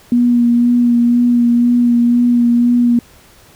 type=tone with vibrato; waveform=sine; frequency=240 Hz; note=B3; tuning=49 cents flat; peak=-8 dBFS; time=0.12-2.99 s; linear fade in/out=2 ms; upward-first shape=sine; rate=2 Hz; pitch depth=18 cents each way; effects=pink hiss -45 dBFS RMS until 3.55 s

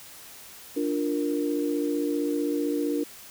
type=chord; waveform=sine; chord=Bb major; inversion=first; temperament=equal; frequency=293.7 / 349.2 / 466.2 Hz; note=D4 / F4 / Bb4; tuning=0 / 0 / 0 cents; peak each=-26 / -31 / -30 dBFS; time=0.76-3.04 s; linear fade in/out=10 ms; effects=white hiss -46 dBFS RMS until 3.3 s

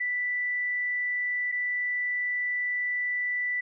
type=tone pair in turn; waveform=sine; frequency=1975.5 / 1975.5 Hz; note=B6 / B6; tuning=0 / 0 cents; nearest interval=unison; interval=0 cents; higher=neither; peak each=-26 dBFS; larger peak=neither; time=0-1.52 / 1.52-3.61 s; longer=second; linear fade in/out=10 ms; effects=none

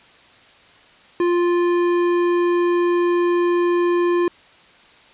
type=tone with tanh clipping; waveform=sine; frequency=349.2 Hz; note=F4; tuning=in tune; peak=-17 dBFS; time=1.2-4.28 s; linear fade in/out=2 ms; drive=14 dB; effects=white hiss -49 dBFS RMS until 5.13 s + resampled to 8000 Hz

